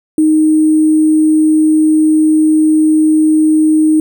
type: tone with sample-and-hold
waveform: sine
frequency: 310.7 Hz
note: D#4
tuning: 2 cents flat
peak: -6 dBFS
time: 0.18-4 s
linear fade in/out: 2 ms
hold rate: 8820 Hz
effects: none